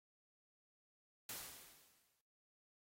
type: noise with exponential decay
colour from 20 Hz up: white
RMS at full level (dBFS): -45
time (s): 1.29-2.21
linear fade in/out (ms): 2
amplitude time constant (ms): 200
effects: noise-tail reverb RT60 0.7 s tail -22 dB re dry + AAC 48 kbps